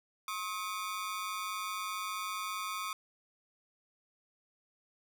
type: ring-modulated tone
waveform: sawtooth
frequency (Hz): 1174.7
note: D6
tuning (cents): 0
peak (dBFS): -29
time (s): 0.28-2.93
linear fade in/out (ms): 2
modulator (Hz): 97.5
effects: none

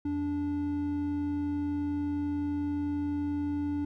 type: tone pair together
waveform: triangle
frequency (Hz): 86.4 / 290.6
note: F2 / D4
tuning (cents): -18 / -18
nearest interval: octave + major sixth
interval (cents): 2100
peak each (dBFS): -36 / -27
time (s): 0.05-3.85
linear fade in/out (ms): 5
effects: none

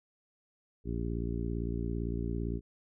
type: harmonic tone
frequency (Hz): 57.7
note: A#1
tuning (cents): -17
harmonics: 1 / 2 / 3 / 4 / 5 / 6 / 7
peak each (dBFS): -35 / -38 / -40 / -41 / -42 / -43 / -43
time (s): 0.84-2.61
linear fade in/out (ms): 50
effects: none

